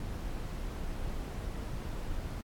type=noise; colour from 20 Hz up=brown; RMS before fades=-37 dBFS; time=0-2.41 s; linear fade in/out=2 ms; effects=AAC 64 kbps